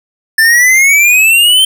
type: exponential sweep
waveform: square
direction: up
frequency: 1760 to 3136 Hz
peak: -5 dBFS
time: 0.38-1.65 s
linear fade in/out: 5 ms
effects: none